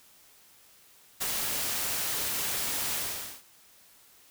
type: noise with ADSR envelope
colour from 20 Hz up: white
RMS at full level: -29 dBFS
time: 1.2-3.43 s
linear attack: 21 ms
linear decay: 11 ms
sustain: -2 dB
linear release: 480 ms
effects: white hiss -58 dBFS RMS until 4.3 s